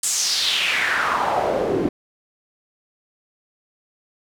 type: noise with band-pass filter sweep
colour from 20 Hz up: pink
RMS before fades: -21 dBFS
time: 0.03-1.89 s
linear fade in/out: 5 ms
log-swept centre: 8200 to 290 Hz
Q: 3.4
effects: none